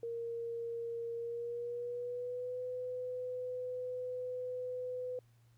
sine tone with pitch glide, 465.5 to 501.8 Hz, A#4 to B4, -2 to +28 cents, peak -37 dBFS, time 0.03-5.19 s, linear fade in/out 2 ms, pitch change +130 cents, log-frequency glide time 1.15-2.61 s, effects added 117 Hz sine -63 dBFS peak until 5.57 s + pink hiss -75 dBFS RMS until 5.57 s

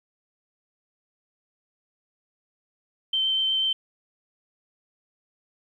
sine tone with vibrato, 3104 Hz, G7, 18 cents flat, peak -21 dBFS, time 3.13-3.73 s, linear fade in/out 5 ms, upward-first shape sine, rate 8.2 Hz, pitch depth 10 cents each way, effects 10-bit

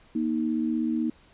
sine tone pair together, 236.7 / 312.9 Hz, A#3 / D#4, +27 / +10 cents, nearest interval perfect fourth, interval 483 cents, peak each -26 / -27 dBFS, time 0.15-1.1 s, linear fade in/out 5 ms, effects pink hiss -57 dBFS RMS until 1.33 s + resampled to 8000 Hz

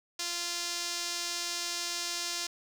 sawtooth tone with band-pass filter, 346.5 Hz, F4, 14 cents flat, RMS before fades -35 dBFS, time 0.19-2.47 s, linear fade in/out 5 ms, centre 5500 Hz, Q 1.7, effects 9-bit

